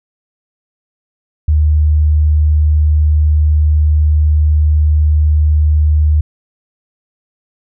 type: tone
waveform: sine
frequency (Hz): 76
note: D#2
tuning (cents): -40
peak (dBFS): -7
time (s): 1.48-6.21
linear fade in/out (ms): 5
effects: none